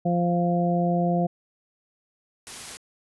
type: harmonic tone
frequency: 174.1 Hz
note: F3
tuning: 5 cents flat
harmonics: 1 / 2 / 3 / 4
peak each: -22 / -30 / -29 / -26 dBFS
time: 0.05-1.27 s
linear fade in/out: 10 ms
type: noise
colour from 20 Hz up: white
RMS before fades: -38 dBFS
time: 2.47-2.77 s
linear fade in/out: 0 ms
effects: resampled to 24000 Hz